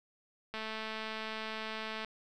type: click train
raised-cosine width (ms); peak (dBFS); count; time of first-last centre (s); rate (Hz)
0.3; -24; 331; 0.54-2.047; 219
effects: none